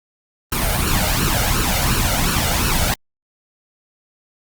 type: noise with flanger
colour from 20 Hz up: pink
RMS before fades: -18 dBFS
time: 0.52-2.94 s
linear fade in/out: 2 ms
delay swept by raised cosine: 0.7 to 1.41 ms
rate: 2.8 Hz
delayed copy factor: +0.7
effects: Opus 32 kbps